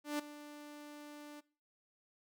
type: tone with ADSR envelope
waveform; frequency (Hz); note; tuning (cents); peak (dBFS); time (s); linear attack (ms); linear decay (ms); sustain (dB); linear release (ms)
sawtooth; 295; D4; +8; -29; 0.04-1.41; 150; 10; -16; 18
effects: noise-tail reverb RT60 0.4 s tail -21 dB re dry